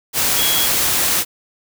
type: tone in noise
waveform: sine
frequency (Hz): 3322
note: G#7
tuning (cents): 0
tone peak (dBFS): -20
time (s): 0.35-0.69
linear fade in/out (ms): 50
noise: white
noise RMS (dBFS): -17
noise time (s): 0.13-1.25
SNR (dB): -6
effects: none